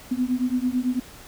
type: beating tone pair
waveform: sine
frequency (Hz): 246.9 / 255.9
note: B3 / C4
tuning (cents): 0 / -38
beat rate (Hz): 9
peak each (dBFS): -24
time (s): 0.11-1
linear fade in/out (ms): 10
effects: pink hiss -45 dBFS RMS until 1.27 s